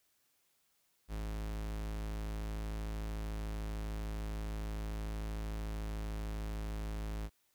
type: tone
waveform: 45% pulse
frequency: 53.2 Hz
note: G#1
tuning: 42 cents sharp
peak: -37 dBFS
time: 1.08-7.3 s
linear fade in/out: 50 ms
effects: white hiss -75 dBFS RMS until 7.54 s